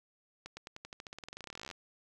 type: accelerating click train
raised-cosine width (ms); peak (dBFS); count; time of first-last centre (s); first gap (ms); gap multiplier
0.2; -27; 30; 0.46-1.712; 110; 0.92
effects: none